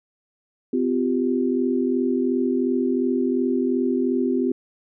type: chord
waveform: sine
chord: C suspended fourth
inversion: none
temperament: equal with one note detuned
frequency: 255.4 / 349.2 / 392 Hz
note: C4 / F4 / G4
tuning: -42 / 0 / 0 cents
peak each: -21 / -25 / -25 dBFS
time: 0.73-4.52 s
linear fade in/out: 5 ms
effects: none